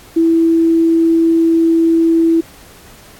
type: tone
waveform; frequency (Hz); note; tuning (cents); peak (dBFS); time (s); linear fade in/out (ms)
sine; 329.6; E4; 0; -8; 0.16-2.41; 10
effects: pink hiss -41 dBFS RMS until 3.19 s + AAC 64 kbps